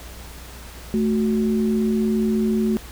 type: tone pair together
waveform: sine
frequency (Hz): 219.3 / 370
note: A3 / F#4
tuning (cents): -6 / 0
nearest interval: major sixth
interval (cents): 906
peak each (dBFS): -18 / -24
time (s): 0.94-2.77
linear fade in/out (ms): 0
effects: added 60 Hz sine -39 dBFS peak until 2.91 s + pink hiss -41 dBFS RMS until 2.91 s

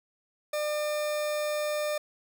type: tone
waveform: 40% pulse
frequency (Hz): 600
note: D5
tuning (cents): +37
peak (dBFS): -27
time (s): 0.53-1.98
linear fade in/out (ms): 5
effects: none

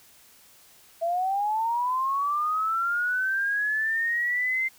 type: linear sweep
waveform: sine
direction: up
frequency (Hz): 659.3 to 2093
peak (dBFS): -23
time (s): 1.01-4.69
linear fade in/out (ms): 20
effects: white hiss -55 dBFS RMS until 4.78 s

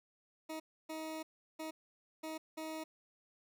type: tone bursts at uneven times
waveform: 20% pulse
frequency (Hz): 316.2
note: D#4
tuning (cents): +28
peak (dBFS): -36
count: 5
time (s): 0.49-0.6 / 0.89-1.23 / 1.59-1.71 / 2.23-2.38 / 2.57-2.84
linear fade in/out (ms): 10
effects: none

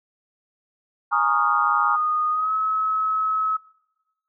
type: chord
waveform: sine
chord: Bb minor seventh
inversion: third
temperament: equal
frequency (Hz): 830.6 / 932.3 / 1108.7 / 1396.9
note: Ab5 / Bb5 / Db6 / F6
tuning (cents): 0 / 0 / 0 / 0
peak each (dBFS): -26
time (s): 1.11-1.97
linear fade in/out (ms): 20
type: tone with pitch glide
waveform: sine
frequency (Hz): 1234 to 1287.1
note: D#6 to E6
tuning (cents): -15 to -42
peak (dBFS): -20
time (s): 1.12-3.57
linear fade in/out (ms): 10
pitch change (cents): +73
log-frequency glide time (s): 2.31-2.52
effects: noise-tail reverb RT60 1.0 s tail -20 dB re dry

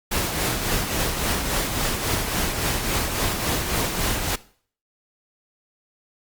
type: noise with tremolo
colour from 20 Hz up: pink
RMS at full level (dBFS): -22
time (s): 0.11-4.36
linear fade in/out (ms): 10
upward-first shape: triangle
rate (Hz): 3.6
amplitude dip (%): 50
effects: noise-tail reverb RT60 0.5 s tail -19 dB re dry + Opus 48 kbps

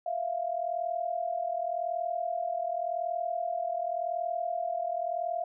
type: tone pair together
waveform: sine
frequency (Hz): 659.3 / 700.2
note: E5 / F5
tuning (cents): 0 / +4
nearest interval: minor second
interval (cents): 104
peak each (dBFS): -33 / -31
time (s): 0.06-5.44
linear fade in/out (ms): 5
effects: none

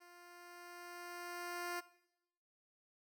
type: tone with level ramp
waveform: 10% pulse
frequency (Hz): 350.4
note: F4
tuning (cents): +6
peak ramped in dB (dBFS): -51 to -31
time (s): 0-1.81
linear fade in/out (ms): 20
effects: noise-tail reverb RT60 0.8 s tail -17 dB re dry

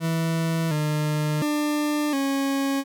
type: tone with pitch steps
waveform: 40% pulse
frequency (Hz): 163.8 / 151.3 / 297.8 / 274.4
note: E3 / D#3 / D4 / C#4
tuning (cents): -11 / -48 / +24 / -17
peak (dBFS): -21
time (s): 0-2.84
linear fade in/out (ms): 50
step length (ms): 710
effects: none

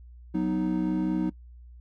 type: chord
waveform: triangle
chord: B major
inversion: second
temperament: equal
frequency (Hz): 185 / 246.9 / 311.1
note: F#3 / B3 / D#4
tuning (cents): 0 / 0 / 0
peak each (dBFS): -26 / -30 / -25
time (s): 0.34-1.3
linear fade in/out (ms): 10
effects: noise-tail reverb RT60 0.1 s tail -21 dB re dry + added 60 Hz sine -45 dBFS peak until 1.8 s

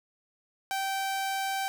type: tone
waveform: sawtooth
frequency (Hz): 777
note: G5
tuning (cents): -16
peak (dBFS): -25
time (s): 0.71-1.68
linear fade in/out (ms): 0
effects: none

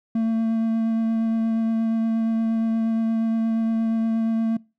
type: tone with vibrato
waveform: triangle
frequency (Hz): 225.2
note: A3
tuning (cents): +40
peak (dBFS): -17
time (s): 0.15-4.57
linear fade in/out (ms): 5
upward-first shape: sine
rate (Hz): 8.5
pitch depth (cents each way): 11
effects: noise-tail reverb RT60 0.3 s tail -24 dB re dry

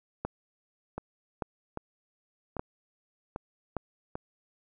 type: two click trains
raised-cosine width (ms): 1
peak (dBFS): -17 / -21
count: 4 / 5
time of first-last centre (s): 0.25-3.767 / 0.98-4.155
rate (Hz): 0.853 / 1.26
effects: none

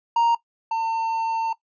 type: tone pair in turn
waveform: triangle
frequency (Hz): 932.3 / 903.1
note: A#5 / A5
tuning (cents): 0 / +45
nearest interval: minor second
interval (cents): 55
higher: first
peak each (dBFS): -14 / -19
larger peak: first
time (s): 0.16-0.35 / 0.71-1.53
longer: second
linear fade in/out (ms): 5
effects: noise-tail reverb RT60 0.1 s tail -18 dB re dry + resampled to 16000 Hz

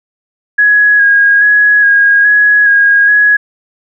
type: tone with vibrato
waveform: sine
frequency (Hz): 1656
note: G#6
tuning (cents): -5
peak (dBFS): -4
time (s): 0.58-3.37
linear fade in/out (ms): 10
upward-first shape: square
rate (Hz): 1.2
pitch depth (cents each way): 20
effects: none

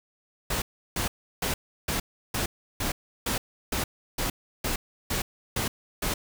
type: noise bursts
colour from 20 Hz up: pink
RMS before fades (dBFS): -28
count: 13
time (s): 0.5-6.14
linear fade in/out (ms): 5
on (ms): 120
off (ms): 340
effects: none

